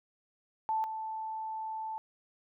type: tone pair in turn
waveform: sine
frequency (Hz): 879 / 879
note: A5 / A5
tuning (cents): -2 / -2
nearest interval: unison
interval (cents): 0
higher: neither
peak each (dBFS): -28 / -35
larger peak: first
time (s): 0.69-0.84 / 0.84-1.98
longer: second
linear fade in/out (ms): 0
effects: none